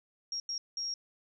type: tone bursts at uneven times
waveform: sine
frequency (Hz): 5588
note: F8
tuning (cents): 0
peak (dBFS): -33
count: 3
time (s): 0.32-0.4 / 0.49-0.58 / 0.77-0.94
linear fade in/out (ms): 2
effects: none